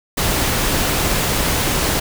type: noise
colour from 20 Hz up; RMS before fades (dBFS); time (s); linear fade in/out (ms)
pink; -18; 0.17-2; 10
effects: none